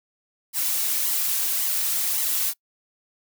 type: noise with flanger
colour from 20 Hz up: blue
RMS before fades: -24 dBFS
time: 0.53-2.54 s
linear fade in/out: 50 ms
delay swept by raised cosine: 0.96 to 4.46 ms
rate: 1.8 Hz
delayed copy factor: +0.65
effects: noise-tail reverb RT60 0.1 s tail -24 dB re dry